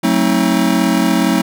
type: chord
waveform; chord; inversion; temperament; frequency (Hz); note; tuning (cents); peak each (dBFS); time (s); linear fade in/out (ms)
square; F# diminished seventh; none; just; 185 / 222 / 266.4 / 319.7; F#3 / A3 / C4 / Eb4; 0 / +16 / +31 / +47; -18; 0.03-1.42; 10
effects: none